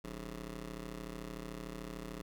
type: ring-modulated tone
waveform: 15% pulse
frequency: 116.54 Hz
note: A#2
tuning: in tune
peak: -33 dBFS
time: 0.04-2.22 s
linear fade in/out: 5 ms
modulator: 75 Hz
effects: none